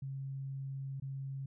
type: tone with dropouts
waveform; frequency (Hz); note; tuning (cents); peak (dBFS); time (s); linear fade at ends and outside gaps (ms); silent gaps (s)
sine; 135.8; C#3; -35; -38; 0.02-1.46; 5; 1-1.021
effects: none